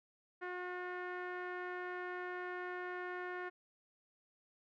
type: tone with low-pass filter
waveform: sawtooth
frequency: 360.4 Hz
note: F#4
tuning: 45 cents flat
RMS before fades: -43 dBFS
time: 0.41-3.5 s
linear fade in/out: 20 ms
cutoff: 1700 Hz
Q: 3.5
effects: none